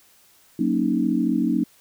sine chord, D# minor seventh, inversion first, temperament equal, 185 / 233.1 / 277.2 / 311.1 Hz, F#3 / A#3 / C#4 / D#4, 0 / 0 / 0 / 0 cents, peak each -26 / -23 / -24 / -24 dBFS, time 0.59-1.64 s, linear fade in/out 5 ms, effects white hiss -56 dBFS RMS until 1.8 s

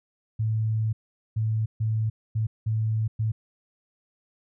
sine tone bursts at uneven times, 110 Hz, A2, in tune, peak -22 dBFS, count 6, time 0.39-0.93 / 1.36-1.66 / 1.8-2.1 / 2.35-2.47 / 2.66-3.08 / 3.19-3.32 s, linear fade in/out 10 ms, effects none

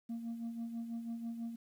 sine tone with tremolo, 231.3 Hz, A#3, 13 cents flat, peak -34 dBFS, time 0.09-1.56 s, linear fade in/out 10 ms, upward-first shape sine, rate 6.1 Hz, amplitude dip 60%, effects tanh soft clip ceiling -36 dBFS + 11-bit

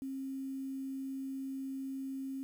sine tone with quantisation, 268.4 Hz, C4, 44 cents sharp, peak -37 dBFS, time 0.02-2.43 s, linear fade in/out 0 ms, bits 10, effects none

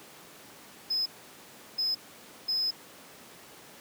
triangle tone bursts at uneven times, 5100 Hz, D#8, 42 cents sharp, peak -25 dBFS, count 3, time 0.9-1.06 / 1.78-1.95 / 2.48-2.71 s, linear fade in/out 10 ms, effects pink hiss -50 dBFS RMS until 3.8 s + high-pass 200 Hz 12 dB/octave

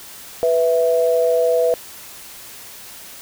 sine tone pair together, 493.9 / 659.3 Hz, B4 / E5, 0 / 0 cents, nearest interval perfect fourth, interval 500 cents, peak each -15 / -18 dBFS, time 0.43-1.74 s, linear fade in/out 0 ms, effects white hiss -38 dBFS RMS until 3.21 s

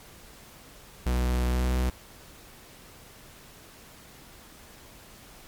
45% pulse tone with pitch glide, 61.74 to 62.75 Hz, B1 to B1, 0 to +28 cents, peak -23 dBFS, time 1.06-1.9 s, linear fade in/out 5 ms, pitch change +28 cents, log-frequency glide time 1.47-1.73 s, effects pink hiss -50 dBFS RMS until 5.47 s + MP3 96 kbps

